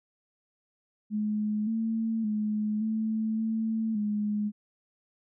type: tone with pitch steps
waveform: sine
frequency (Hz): 211.7 / 224.4 / 212.3 / 219.7 / 222.4 / 209.1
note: G#3 / A3 / G#3 / A3 / A3 / G#3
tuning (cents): +33 / +34 / +38 / -2 / +19 / +12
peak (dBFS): -26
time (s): 1.1-4.52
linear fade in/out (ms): 50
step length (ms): 570
effects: none